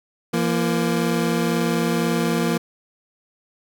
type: tone pair together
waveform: 25% pulse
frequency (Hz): 169.82 / 233.7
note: F3 / A#3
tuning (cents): -48 / +5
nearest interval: tritone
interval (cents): 553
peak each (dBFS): -18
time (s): 0.33-2.58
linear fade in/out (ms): 10
effects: none